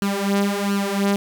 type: tone with flanger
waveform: sawtooth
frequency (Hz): 200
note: G3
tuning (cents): +35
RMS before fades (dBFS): -21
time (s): 0.02-1.16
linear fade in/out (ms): 0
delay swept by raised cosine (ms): 0.69 to 4.99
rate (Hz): 1.4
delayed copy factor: +0.75
effects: none